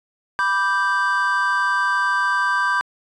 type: chord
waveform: triangle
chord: G major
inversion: first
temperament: equal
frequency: 987.8 / 1174.7 / 1568 Hz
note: B5 / D6 / G6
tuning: 0 / 0 / 0 cents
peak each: -21 / -21 / -18 dBFS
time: 0.39-2.81 s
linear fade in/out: 0 ms
effects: resampled to 24000 Hz